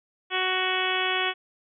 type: harmonic tone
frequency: 371.7 Hz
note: F#4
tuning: 8 cents sharp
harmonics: 1 / 2 / 3 / 4 / 5 / 6 / 7 / 8 / 9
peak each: -32 / -32 / -32 / -32 / -32 / -32 / -32 / -32 / -32 dBFS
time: 0.3-1.34 s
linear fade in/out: 50 ms
effects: none